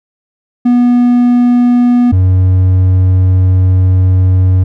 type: tone pair in turn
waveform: triangle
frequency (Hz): 243.6 / 92.79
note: B3 / F#2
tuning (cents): -24 / +5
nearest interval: octave + perfect fourth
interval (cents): 1671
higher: first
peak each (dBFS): -3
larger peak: neither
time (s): 0.65-2.12 / 2.12-4.64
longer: second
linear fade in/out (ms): 10
effects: none